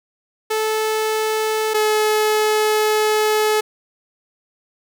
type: tone pair in turn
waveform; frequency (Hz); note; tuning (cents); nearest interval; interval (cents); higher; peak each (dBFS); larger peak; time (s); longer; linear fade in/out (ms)
sawtooth; 435.6 / 428.6; A4 / A4; -17 / -45; unison; 28; first; -14 / -11; second; 0.5-1.74 / 1.74-3.61; second; 10
effects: none